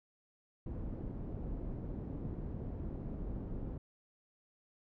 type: low-pass noise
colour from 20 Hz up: pink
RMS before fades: -41 dBFS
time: 0.66-3.78 s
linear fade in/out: 5 ms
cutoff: 340 Hz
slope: 12 dB/octave
effects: none